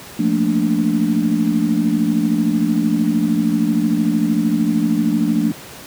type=chord; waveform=sine; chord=Bb major seventh; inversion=second; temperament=equal with one note detuned; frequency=174.01 / 220 / 233.1 / 293.7 Hz; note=F3 / A3 / Bb3 / D4; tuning=-6 / 0 / 0 / 0 cents; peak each=-21 / -18 / -20 / -19 dBFS; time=0.19-5.52 s; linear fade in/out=5 ms; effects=pink hiss -36 dBFS RMS until 5.86 s + high-pass 100 Hz 12 dB/octave